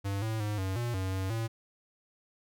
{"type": "tone with pitch steps", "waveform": "square", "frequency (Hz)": [99.1, 110.7, 104.9, 95, 119.5, 94.4, 95, 113.3], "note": ["G2", "A2", "G#2", "F#2", "A#2", "F#2", "F#2", "A#2"], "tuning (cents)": [19, 11, 18, 46, 43, 35, 46, -49], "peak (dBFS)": -31, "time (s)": [0.04, 1.48], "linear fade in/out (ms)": 20, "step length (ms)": 180, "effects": []}